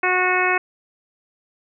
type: harmonic tone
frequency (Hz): 365.8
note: F#4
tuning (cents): -20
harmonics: 1 / 2 / 3 / 4 / 5 / 6 / 7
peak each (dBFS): -24 / -24 / -24 / -24 / -24 / -24 / -24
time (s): 0.03-0.58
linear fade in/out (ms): 5
effects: none